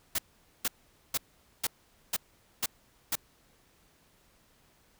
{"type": "noise bursts", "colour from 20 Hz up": "white", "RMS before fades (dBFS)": -29, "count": 7, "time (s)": [0.15, 3.155], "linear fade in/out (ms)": 5, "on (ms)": 35, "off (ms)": 460, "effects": ["pink hiss -65 dBFS RMS until 4.99 s"]}